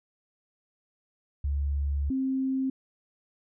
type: tone pair in turn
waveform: sine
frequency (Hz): 70.9 / 264.6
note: C#2 / C4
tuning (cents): +40 / +20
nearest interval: octave + major seventh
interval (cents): 2280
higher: second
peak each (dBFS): -25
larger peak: neither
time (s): 1.44-2.1 / 2.1-2.7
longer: first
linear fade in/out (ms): 5
effects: none